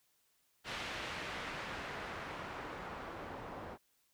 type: noise with low-pass filter sweep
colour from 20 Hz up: white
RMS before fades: -44 dBFS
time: 0.64-3.78 s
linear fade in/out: 50 ms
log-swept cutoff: 2900 to 870 Hz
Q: 0.9
effects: white hiss -75 dBFS RMS until 4.13 s